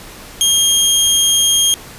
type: tone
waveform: 20% pulse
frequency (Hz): 3231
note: G#7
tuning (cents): -48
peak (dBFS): -5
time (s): 0.41-1.74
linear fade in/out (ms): 0
effects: pink hiss -35 dBFS RMS until 1.98 s + resampled to 32000 Hz